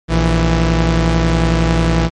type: tone pair together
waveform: sawtooth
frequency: 58.62 / 164.81 Hz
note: A#1 / E3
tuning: +10 / 0 cents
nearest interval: octave + tritone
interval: 1790 cents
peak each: -10 dBFS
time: 0.08-2.1 s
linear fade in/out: 50 ms
effects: low-pass 6000 Hz 12 dB/octave + MP3 48 kbps